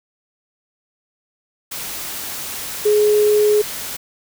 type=tone in noise; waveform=sine; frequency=420 Hz; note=G#4; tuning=19 cents sharp; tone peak=-11 dBFS; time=2.85-3.62 s; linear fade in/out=10 ms; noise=white; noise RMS=-28 dBFS; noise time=1.71-3.97 s; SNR=+14 dB; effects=none